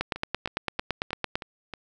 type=two click trains; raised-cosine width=0.3 ms; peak=-10 / -20 dBFS; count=13 / 6; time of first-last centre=0.01-1.355 / 0.16-1.737 s; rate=8.92 / 3.17 Hz; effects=none